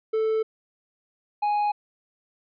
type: tone pair in turn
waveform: triangle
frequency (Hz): 440 / 830.6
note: A4 / G#5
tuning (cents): 0 / 0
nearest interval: major seventh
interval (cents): 1100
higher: second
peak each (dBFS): -19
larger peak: neither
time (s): 0.13-0.43 / 1.42-1.72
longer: neither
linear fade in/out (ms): 10
effects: resampled to 11025 Hz